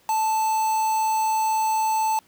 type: tone with quantisation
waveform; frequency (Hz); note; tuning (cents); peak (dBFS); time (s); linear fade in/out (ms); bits
triangle; 878; A5; -4; -18; 0.09-2.19; 2; 5
effects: pink hiss -58 dBFS RMS until 2.27 s + high-pass 100 Hz 12 dB/octave